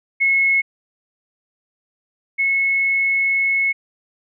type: tone pair in turn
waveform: sine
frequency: 2181 / 2189 Hz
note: C#7 / C#7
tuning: -29 / -22 cents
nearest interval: unison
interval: 7 cents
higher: second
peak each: -13 / -15 dBFS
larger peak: first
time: 0.2-0.62 / 2.38-3.73 s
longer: second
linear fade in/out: 20 ms
effects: none